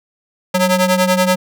sawtooth ring-modulated tone, 366.4 Hz, F#4, 17 cents flat, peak -5 dBFS, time 0.54-1.36 s, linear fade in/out 10 ms, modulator 178 Hz, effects none

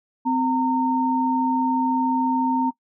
sine tone pair together, 258 / 917 Hz, C4 / A#5, -24 / -29 cents, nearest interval octave + minor seventh, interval 2195 cents, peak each -21 dBFS, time 0.25-2.71 s, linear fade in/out 20 ms, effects noise-tail reverb RT60 0.1 s tail -20 dB re dry

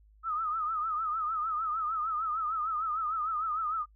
sine tone with vibrato, 1270 Hz, D#6, 35 cents sharp, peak -29 dBFS, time 0.23-3.86 s, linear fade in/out 50 ms, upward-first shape triangle, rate 6.6 Hz, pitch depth 110 cents each way, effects noise-tail reverb RT60 0.1 s tail -22 dB re dry + added 52 Hz sine -57 dBFS peak until 3.95 s

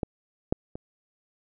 clicks, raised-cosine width 2 ms, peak -14 / -9 / -23 dBFS, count 3, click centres 0.032 / 0.525 / 0.755 s, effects none

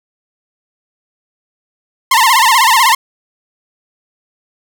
sawtooth tone with vibrato, 976 Hz, B5, 21 cents flat, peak -3 dBFS, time 2.11-2.95 s, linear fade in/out 5 ms, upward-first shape sine, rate 16 Hz, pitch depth 180 cents each way, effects none

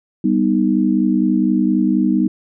sine chord, G augmented, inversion none, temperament equal, 196 / 246.9 / 311.1 Hz, G3 / B3 / D#4, 0 / 0 / 0 cents, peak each -17 dBFS, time 0.24-2.28 s, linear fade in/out 5 ms, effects none

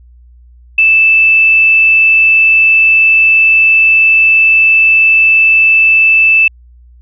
sine tone with quantisation, 2637 Hz, E7, in tune, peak -4 dBFS, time 0.78-6.48 s, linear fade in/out 5 ms, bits 5, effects added 60 Hz sine -37 dBFS peak until 7.01 s + resampled to 8000 Hz

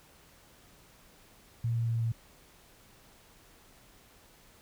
sine tone with pitch steps, 116.54 / 115.87 / 115.2 / 114.54 Hz, A#2 / A#2 / A#2 / A#2, 0 / -10 / -20 / -30 cents, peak -27 dBFS, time 1.64-2.12 s, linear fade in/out 5 ms, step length 120 ms, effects pink hiss -59 dBFS RMS until 4.61 s

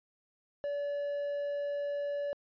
triangle tone, 574 Hz, D5, 40 cents flat, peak -30 dBFS, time 0.64-2.33 s, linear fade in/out 0 ms, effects resampled to 11025 Hz

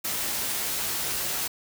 white noise with comb filter, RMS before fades -29 dBFS, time 0.04-1.48 s, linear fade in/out 10 ms, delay 15 ms, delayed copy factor +0.5, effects none

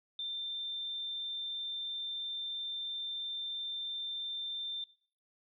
sine tone, 3577 Hz, A7, 28 cents sharp, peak -36 dBFS, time 0.19-4.84 s, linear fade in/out 2 ms, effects noise-tail reverb RT60 0.5 s tail -18 dB re dry

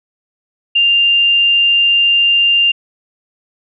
sine tone, 2794 Hz, F7, in tune, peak -8 dBFS, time 0.75-2.72 s, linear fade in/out 10 ms, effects none

